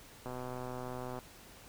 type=click train; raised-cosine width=1 ms; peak=-28 dBFS; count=118; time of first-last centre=0.26-1.189 s; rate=126 Hz; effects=pink hiss -55 dBFS RMS until 1.68 s